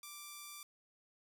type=tone; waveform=5% pulse; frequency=1174.7 Hz; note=D6; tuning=in tune; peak=-36 dBFS; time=0.03-0.63 s; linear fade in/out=2 ms; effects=none